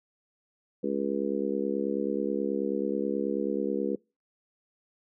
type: harmonic tone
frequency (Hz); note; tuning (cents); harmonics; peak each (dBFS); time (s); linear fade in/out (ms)
69.3; C#2; 0; 3 / 4 / 5 / 6 / 7; -33 / -33 / -33 / -33 / -33; 0.83-3.96; 10
effects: noise-tail reverb RT60 0.3 s tail -26 dB re dry